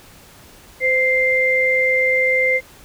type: tone pair together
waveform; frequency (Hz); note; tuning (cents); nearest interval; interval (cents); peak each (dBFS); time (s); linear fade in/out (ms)
sine; 515.2 / 2093; C5 / C7; -27 / 0; 2 octaves; 2427; -19 / -15; 0.8-2.61; 50
effects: pink hiss -45 dBFS RMS until 2.84 s